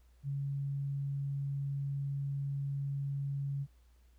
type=tone; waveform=sine; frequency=139.6 Hz; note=C#3; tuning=13 cents sharp; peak=-33 dBFS; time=0.23-3.67 s; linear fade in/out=50 ms; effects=added 60 Hz sine -60 dBFS peak until 4.18 s + pink hiss -74 dBFS RMS until 4.18 s